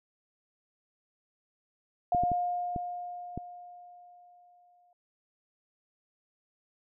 sine tone with exponential decay, 710 Hz, F5, 28 cents sharp, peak -23 dBFS, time 2.12-4.93 s, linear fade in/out 2 ms, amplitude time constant 610 ms
clicks, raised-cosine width 3 ms, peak -22 dBFS, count 5, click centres 2.148 / 2.236 / 2.317 / 2.762 / 3.376 s
effects none

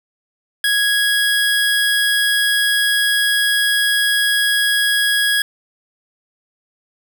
25% pulse tone, 1660 Hz, G#6, 1 cent flat, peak -10 dBFS, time 0.64-5.42 s, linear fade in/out 2 ms, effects none

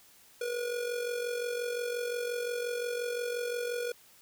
square tone with amplitude modulation, 482.5 Hz, B4, 40 cents flat, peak -30 dBFS, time 0.41-3.92 s, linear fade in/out 5 ms, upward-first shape sine, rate 45.7 Hz, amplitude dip 55%, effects white hiss -59 dBFS RMS until 4.21 s

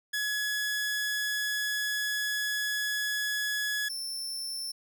sawtooth tone pair in turn, 1690 / 5365 Hz, G#6 / E8, +30 / +30 cents, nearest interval octave + minor sixth, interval 2000 cents, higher second, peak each -25 / -31 dBFS, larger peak first, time 0.13-3.89 / 3.89-4.72 s, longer first, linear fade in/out 10 ms, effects none

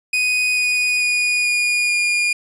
40% pulse tone with pitch steps, 2489 / 2473 / 2458 / 2442 / 2427 Hz, D#7 / D#7 / D#7 / D#7 / D#7, 0 / -11 / -22 / -33 / -44 cents, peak -15 dBFS, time 0.13-2.33 s, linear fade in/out 5 ms, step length 440 ms, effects resampled to 22050 Hz + 8-bit

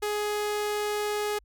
sawtooth tone, 417.8 Hz, G#4, 10 cents sharp, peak -23 dBFS, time 0.02-1.39 s, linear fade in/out 10 ms, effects added 50 Hz sine -57 dBFS peak until 1.44 s

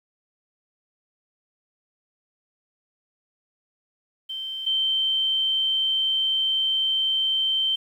sine tone pair in turn, 3114 / 3114 Hz, G7 / G7, -12 / -12 cents, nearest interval unison, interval 0 cents, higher neither, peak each -29 / -20 dBFS, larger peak second, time 4.29-4.66 / 4.66-7.76 s, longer second, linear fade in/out 10 ms, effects 9-bit

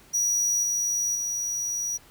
square tone with level steps, 5800 Hz, F#8, 35 cents flat, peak -22 / -24 / -27 dBFS, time 0.13-1.98 s, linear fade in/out 20 ms, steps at 0.63 / 1.15 s, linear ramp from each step 2 ms, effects pink hiss -54 dBFS RMS until 2.1 s

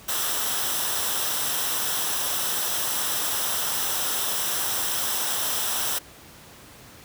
white noise with comb filter, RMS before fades -26 dBFS, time 0.08-5.99 s, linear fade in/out 10 ms, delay 0.44 ms, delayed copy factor -0.55, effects pink hiss -47 dBFS RMS until 7.04 s + high-pass 60 Hz 12 dB/octave

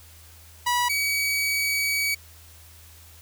sawtooth tone pair in turn, 974 / 2269 Hz, B5 / C#7, -24 / +40 cents, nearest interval octave + minor third, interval 1464 cents, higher second, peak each -17 / -19 dBFS, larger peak first, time 0.66-0.89 / 0.89-2.15 s, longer second, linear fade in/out 10 ms, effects added 81 Hz sine -49 dBFS peak until 3.21 s + white hiss -51 dBFS RMS until 3.21 s

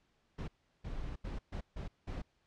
brown noise bursts at uneven times, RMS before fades -40 dBFS, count 6, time 0.38-0.48 / 0.84-1.16 / 1.24-1.39 / 1.52-1.61 / 1.76-1.88 / 2.07-2.22 s, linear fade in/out 10 ms, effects pink hiss -75 dBFS RMS until 2.46 s + low-pass 5000 Hz 12 dB/octave

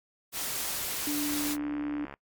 white noise, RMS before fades -33 dBFS, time 0.32-1.57 s, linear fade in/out 50 ms
sine tone, 293.7 Hz, D4, in tune, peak -29 dBFS, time 1.07-2.05 s, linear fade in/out 2 ms
click train, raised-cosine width 0.5 ms, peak -26 dBFS, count 61, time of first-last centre 1.28-2.14 s, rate 69.8 Hz
effects noise-tail reverb RT60 0.1 s tail -23 dB re dry + MP3 96 kbps

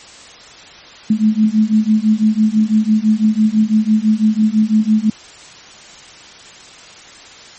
sine beating tone pair, 213.2 / 219.2 Hz, G#3 / A3, +46 / -6 cents, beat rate 6 Hz, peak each -13 dBFS, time 1.1-5.1 s, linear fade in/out 5 ms, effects white hiss -38 dBFS RMS until 7.58 s + MP3 32 kbps

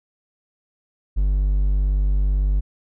triangle tone, 49 Hz, G1, in tune, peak -14 dBFS, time 1.16-2.61 s, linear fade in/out 20 ms, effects none

